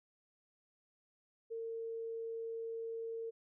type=tone; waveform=sine; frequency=455.1 Hz; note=A#4; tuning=42 cents flat; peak=-39 dBFS; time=1.5-3.31 s; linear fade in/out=20 ms; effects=none